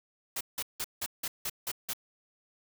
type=noise bursts; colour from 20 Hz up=white; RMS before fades=-34 dBFS; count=8; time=0.36-1.934 s; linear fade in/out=5 ms; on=48 ms; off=170 ms; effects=none